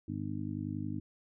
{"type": "harmonic tone", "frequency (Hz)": 50.9, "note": "G#1", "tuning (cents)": -34, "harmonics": [2, 3, 4, 5, 6], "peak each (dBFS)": [-40, -42, -43, -40, -41], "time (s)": [0.08, 1], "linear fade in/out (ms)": 5, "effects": []}